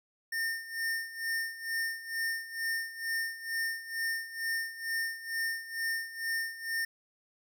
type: tone with tremolo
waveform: square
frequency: 1816 Hz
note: A#6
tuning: 46 cents flat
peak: -30 dBFS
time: 0.32-6.85 s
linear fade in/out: 5 ms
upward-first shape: sine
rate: 2.2 Hz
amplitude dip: 80%
effects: none